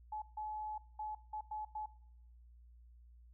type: tone bursts at uneven times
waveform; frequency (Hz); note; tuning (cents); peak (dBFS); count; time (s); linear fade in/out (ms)
sine; 855; A5; -50; -39; 6; 0.12-0.22 / 0.37-0.78 / 0.99-1.15 / 1.33-1.41 / 1.51-1.65 / 1.75-1.86; 5
effects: noise-tail reverb RT60 0.8 s tail -22 dB re dry + added 59 Hz sine -57 dBFS peak until 3.33 s